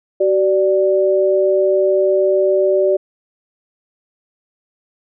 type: tone pair together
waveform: sine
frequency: 379.5 / 587.3 Hz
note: F#4 / D5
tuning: +44 / 0 cents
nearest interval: minor sixth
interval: 756 cents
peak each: -14 dBFS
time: 0.2-2.97 s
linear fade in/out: 10 ms
effects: none